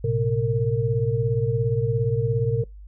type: tone cluster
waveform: sine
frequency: 112.3 / 129.5 / 459 Hz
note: A2 / C3 / A#4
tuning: +36 / -17 / -27 cents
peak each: -24 dBFS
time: 0.04-2.64 s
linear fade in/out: 5 ms
effects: noise-tail reverb RT60 0.2 s tail -24 dB re dry + added 50 Hz sine -39 dBFS peak until 2.87 s